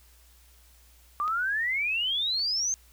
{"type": "exponential sweep", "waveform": "sine", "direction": "up", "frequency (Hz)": [1157, 6430], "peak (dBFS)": -25, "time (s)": [1.2, 2.74], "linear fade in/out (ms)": 0}
{"type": "clicks", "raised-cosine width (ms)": 0.2, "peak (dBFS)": [-26, -32], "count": 2, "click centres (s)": [1.279, 2.395]}
{"effects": ["added 60 Hz sine -56 dBFS peak until 2.92 s", "white hiss -60 dBFS RMS until 2.92 s"]}